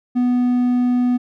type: tone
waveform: triangle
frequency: 246.9 Hz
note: B3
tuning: in tune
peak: -12 dBFS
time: 0.15-1.18 s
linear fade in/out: 20 ms
effects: none